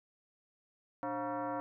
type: tone with frequency modulation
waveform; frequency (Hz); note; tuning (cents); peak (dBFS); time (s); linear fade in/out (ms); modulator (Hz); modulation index
sine; 120.5; B2; -42; -34; 1.03-1.6; 0; 415; 2.6
effects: none